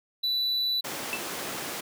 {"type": "tone", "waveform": "triangle", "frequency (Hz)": 3967, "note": "B7", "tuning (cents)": 7, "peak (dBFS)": -23, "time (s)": [0.23, 0.81], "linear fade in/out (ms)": 10}
{"type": "high-pass noise", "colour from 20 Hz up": "pink", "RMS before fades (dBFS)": -35, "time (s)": [0.84, 1.81], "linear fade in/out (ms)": 10, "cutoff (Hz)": 270, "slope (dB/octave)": 12}
{"type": "tone with exponential decay", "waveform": "sine", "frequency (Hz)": 2650, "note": "E7", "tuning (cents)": 9, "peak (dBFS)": -24, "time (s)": [1.13, 1.25], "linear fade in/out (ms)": 0, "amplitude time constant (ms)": 24}
{"effects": []}